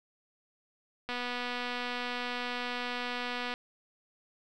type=click train; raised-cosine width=0.3 ms; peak=-20 dBFS; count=601; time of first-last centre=1.09-3.539 s; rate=245 Hz; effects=none